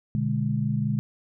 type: chord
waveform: sine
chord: G# diminished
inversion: first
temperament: equal with one note detuned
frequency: 121.63 / 146.83 / 207.7 Hz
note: B2 / D3 / G#3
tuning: -26 / 0 / 0 cents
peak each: -27 dBFS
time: 0.15-0.99 s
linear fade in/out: 0 ms
effects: none